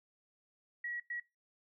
sine tone bursts at uneven times, 1918 Hz, A#6, 49 cents sharp, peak -37 dBFS, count 2, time 0.84-1 / 1.1-1.2 s, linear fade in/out 5 ms, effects noise-tail reverb RT60 0.2 s tail -20 dB re dry

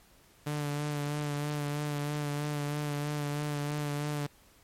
sawtooth tone with vibrato, 146.83 Hz, D3, in tune, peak -27 dBFS, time 0.46-4.27 s, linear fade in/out 10 ms, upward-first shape sine, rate 3.1 Hz, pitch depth 25 cents each way, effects pink hiss -61 dBFS RMS until 4.63 s + MP3 64 kbps

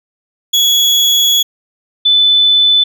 35% pulse / sine tone pair in turn, 3365 / 3504 Hz, G#7 / A7, +22 / -8 cents, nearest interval minor second, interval 70 cents, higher second, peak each -6 dBFS, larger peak neither, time 0.53-1.43 / 2.05-2.84 s, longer first, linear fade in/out 10 ms, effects none

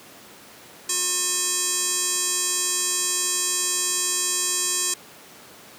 square tone with band-pass filter, 360 Hz, F#4, 47 cents flat, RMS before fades -24 dBFS, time 0.89-4.94 s, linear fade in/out 5 ms, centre 7700 Hz, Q 2.6, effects pink hiss -45 dBFS RMS until 5.78 s + high-pass 200 Hz 12 dB/octave

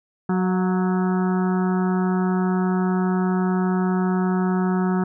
harmonic tone with a mistuned harmonic, 185 Hz, F#3, in tune, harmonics 1 / 2 / 4 / 5 / 6 / 7 / 8 / 9, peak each -19 / -26 / -32 / -33 / -39 / -34 / -38 / -41 dBFS, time 0.29-5.04 s, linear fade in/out 5 ms, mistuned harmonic 4, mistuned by -31 cents, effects none

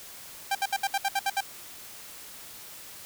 sawtooth tone bursts, 789 Hz, G5, 11 cents sharp, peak -20 dBFS, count 9, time 0.51-1.407 s, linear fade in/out 5 ms, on 41 ms, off 66 ms, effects white hiss -45 dBFS RMS until 3.05 s

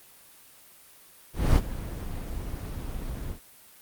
brown noise with ADSR envelope, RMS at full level -18 dBFS, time 1.33-3.4 s, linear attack 230 ms, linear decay 49 ms, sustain -16 dB, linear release 98 ms, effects white hiss -53 dBFS RMS until 3.81 s + Opus 32 kbps

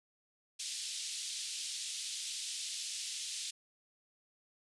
pink band-pass noise, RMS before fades -41 dBFS, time 0.59-3.51 s, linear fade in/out 10 ms, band 3200 to 9700 Hz, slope 24 dB/octave, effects resampled to 24000 Hz

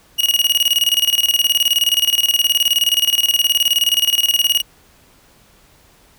40% pulse tone with tremolo, 2878 Hz, F#7, 49 cents flat, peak -10 dBFS, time 0.18-4.62 s, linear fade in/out 20 ms, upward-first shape square, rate 19 Hz, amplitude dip 80%, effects pink hiss -51 dBFS RMS until 6.18 s

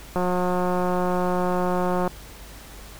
click train, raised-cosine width 1 ms, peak -11 dBFS, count 346, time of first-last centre 0.16-2.077 s, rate 180 Hz, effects added 50 Hz sine -43 dBFS peak until 2.99 s + pink hiss -44 dBFS RMS until 2.99 s

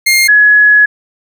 sawtooth / sine tone pair in turn, 2122 / 1687.8 Hz, C7 / G#6, +24 / +27 cents, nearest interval major third, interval 397 cents, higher first, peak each -3 dBFS, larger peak neither, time 0.06-0.28 / 0.28-0.86 s, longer second, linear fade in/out 10 ms, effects none

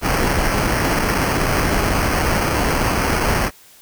pink noise with sample-and-hold, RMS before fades -18 dBFS, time 0.01-3.51 s, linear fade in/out 50 ms, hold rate 3675 Hz, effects white hiss -47 dBFS RMS until 3.81 s

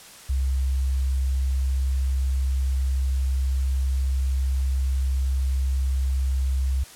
sine tone, 66.3 Hz, C2, 23 cents sharp, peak -20 dBFS, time 0.29-6.84 s, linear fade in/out 10 ms, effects white hiss -45 dBFS RMS until 6.95 s + low-pass 11000 Hz 12 dB/octave

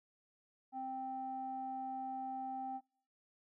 square tone with low-pass filter, 261.6 Hz, C4, in tune, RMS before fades -42 dBFS, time 0.72-2.81 s, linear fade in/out 50 ms, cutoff 820 Hz, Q 9.8, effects noise-tail reverb RT60 0.5 s tail -25 dB re dry

